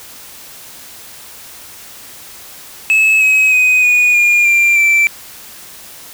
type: tone with pitch steps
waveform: triangle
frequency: 2593 / 2548 / 2505 / 2462 / 2419 / 2378 / 2337 Hz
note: E7 / D#7 / D#7 / D#7 / D#7 / D7 / D7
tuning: -29 / +41 / +11 / -19 / -49 / +21 / -9 cents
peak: -6 dBFS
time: 2.9-5.07 s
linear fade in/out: 0 ms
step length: 310 ms
effects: white hiss -35 dBFS RMS until 6.13 s